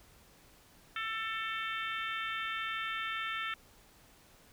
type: harmonic tone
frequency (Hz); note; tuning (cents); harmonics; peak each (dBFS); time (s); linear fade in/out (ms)
444.8; A4; +19; 3 / 4 / 5 / 6 / 7 / 8; -38 / -40 / -42 / -44 / -45 / -46; 0.96-3.54; 2
effects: pink hiss -61 dBFS RMS until 4.52 s